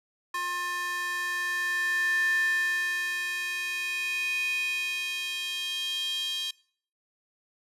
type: tone with high-pass filter sweep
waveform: square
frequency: 355.3 Hz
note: F4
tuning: 30 cents sharp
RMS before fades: -30 dBFS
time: 0.34-6.51 s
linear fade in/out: 5 ms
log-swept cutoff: 1300 to 3400 Hz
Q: 7.2
effects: noise-tail reverb RT60 0.5 s tail -21 dB re dry + resampled to 32000 Hz